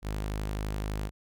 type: tone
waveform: sawtooth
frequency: 51.8 Hz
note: G#1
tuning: 4 cents flat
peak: -27 dBFS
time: 0.02-1.11 s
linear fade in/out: 50 ms
effects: none